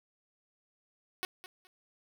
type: tone with echo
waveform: 5% pulse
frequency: 370 Hz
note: F#4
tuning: in tune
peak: -22 dBFS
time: 1.23-1.25 s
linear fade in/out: 0 ms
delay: 210 ms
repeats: 2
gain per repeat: -13 dB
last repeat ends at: 1.67 s
effects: none